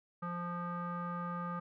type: tone with low-pass filter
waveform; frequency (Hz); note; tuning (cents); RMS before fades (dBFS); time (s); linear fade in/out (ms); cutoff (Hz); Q
square; 174.4; F3; -2; -39; 0.22-1.6; 10; 1300; 9.5
effects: none